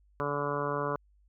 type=harmonic tone; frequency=144.2 Hz; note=D3; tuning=31 cents flat; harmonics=1 / 2 / 3 / 4 / 5 / 6 / 7 / 8 / 9 / 10; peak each=-38 / -40 / -35 / -36 / -45 / -46 / -36 / -37 / -41 / -42 dBFS; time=0.2-0.96 s; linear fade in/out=0 ms; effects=added 50 Hz sine -61 dBFS peak until 1.28 s